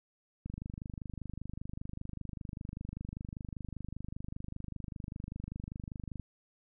click train, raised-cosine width 5 ms, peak -28 dBFS, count 145, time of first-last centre 0.46-6.197 s, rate 25.1 Hz, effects none

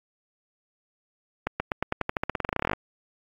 accelerating click train, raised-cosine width 0.5 ms, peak -10 dBFS, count 23, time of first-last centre 1.47-2.733 s, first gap 130 ms, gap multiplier 0.91, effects AAC 48 kbps

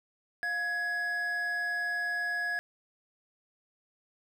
triangle tone pair together, 703 / 1674.7 Hz, F5 / G#6, +11 / +14 cents, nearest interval octave + minor third, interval 1503 cents, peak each -38 / -28 dBFS, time 0.43-2.59 s, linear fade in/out 0 ms, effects none

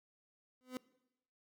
30% pulse tone with exponential growth, 254 Hz, B3, 49 cents sharp, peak -34 dBFS, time 0.61-0.77 s, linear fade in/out 0 ms, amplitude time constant 33 ms, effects noise-tail reverb RT60 0.9 s tail -21 dB re dry

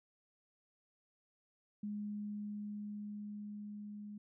sine tone with level ramp, 207.7 Hz, G#3, in tune, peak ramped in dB -38 to -45 dBFS, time 1.83-4.18 s, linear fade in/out 5 ms, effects none

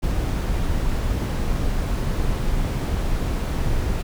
brown noise, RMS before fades -22 dBFS, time 0.02-4.03 s, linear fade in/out 20 ms, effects none

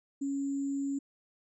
sine tone with sample-and-hold, 277.2 Hz, C#4, in tune, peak -30 dBFS, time 0.21-0.99 s, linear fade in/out 10 ms, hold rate 7350 Hz, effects resampled to 24000 Hz

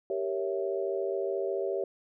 sine chord, G diminished seventh, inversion none, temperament equal, 392 / 466.2 / 554.4 / 659.3 Hz, G4 / Bb4 / Db5 / Fb5, 0 / 0 / 0 / 0 cents, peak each -31 / -37 / -34 / -37 dBFS, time 0.1-1.84 s, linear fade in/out 2 ms, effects none

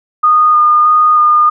sine tone with vibrato, 1224 Hz, D#6, 29 cents flat, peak -5 dBFS, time 0.23-1.5 s, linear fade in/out 10 ms, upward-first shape square, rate 1.6 Hz, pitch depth 11 cents each way, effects none

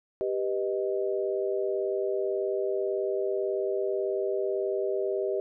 sine chord, G augmented, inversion none, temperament equal with one note detuned, 392 / 490.2 / 622.3 Hz, G4 / B4 / D#5, 0 / -13 / 0 cents, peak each -28 / -33 / -32 dBFS, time 0.21-5.4 s, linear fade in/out 0 ms, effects none

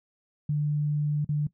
sine tone with dropouts, 148.3 Hz, D3, 17 cents sharp, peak -23 dBFS, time 0.49-1.47 s, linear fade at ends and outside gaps 5 ms, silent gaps 1.247-1.29 s, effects noise-tail reverb RT60 0.1 s tail -18 dB re dry

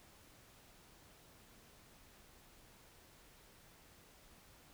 silence, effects pink hiss -63 dBFS RMS until 4.73 s

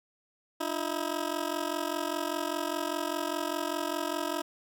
15% pulse ring-modulated tone, 321.6 Hz, E4, 43 cents flat, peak -21 dBFS, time 0.6-4.42 s, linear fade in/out 10 ms, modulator 22.5 Hz, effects none

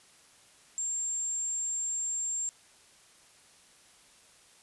sine tone, 7410 Hz, A#8, 11 cents flat, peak -30 dBFS, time 0.78-2.49 s, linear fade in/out 0 ms, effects white hiss -59 dBFS RMS until 4.62 s + resampled to 24000 Hz

